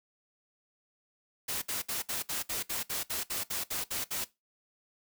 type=noise bursts; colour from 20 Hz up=white; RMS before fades=-34 dBFS; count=14; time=1.48-4.246 s; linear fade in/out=10 ms; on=140 ms; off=62 ms; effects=noise-tail reverb RT60 0.2 s tail -18 dB re dry